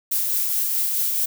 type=noise with tremolo; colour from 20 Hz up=violet; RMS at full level=-21 dBFS; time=0.11-1.26 s; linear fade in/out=10 ms; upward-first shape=triangle; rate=4.7 Hz; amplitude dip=30%; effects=none